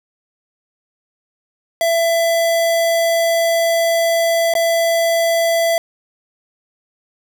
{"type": "tone with dropouts", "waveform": "square", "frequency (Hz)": 668, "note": "E5", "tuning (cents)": 23, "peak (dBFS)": -14, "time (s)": [1.81, 5.78], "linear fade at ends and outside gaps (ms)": 1, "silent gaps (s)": [4.538, 4.552], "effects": ["7-bit"]}